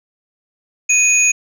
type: tone pair together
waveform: sine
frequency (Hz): 2489 / 6691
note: D#7 / G#8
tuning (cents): 0 / +12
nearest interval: octave + perfect fourth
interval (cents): 1712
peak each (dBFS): -12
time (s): 0.89-1.32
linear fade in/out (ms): 10
effects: tanh soft clip ceiling -4 dBFS